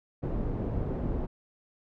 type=low-pass noise; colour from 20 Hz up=pink; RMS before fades=-31 dBFS; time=0.22-1.27 s; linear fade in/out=20 ms; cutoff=470 Hz; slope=12 dB/octave; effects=none